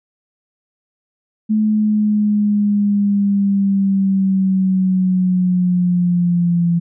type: linear sweep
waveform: sine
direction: down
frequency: 215.8 to 170.2 Hz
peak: -12 dBFS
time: 1.49-6.8 s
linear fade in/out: 20 ms
effects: none